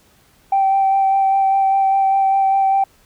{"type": "tone with vibrato", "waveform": "sine", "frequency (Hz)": 778, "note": "G5", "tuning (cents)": -13, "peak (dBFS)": -11, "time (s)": [0.52, 2.84], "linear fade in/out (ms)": 5, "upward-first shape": "sine", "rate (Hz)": 5, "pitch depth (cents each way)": 13, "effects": ["tanh soft clip ceiling -8 dBFS", "pink hiss -54 dBFS RMS until 3.05 s"]}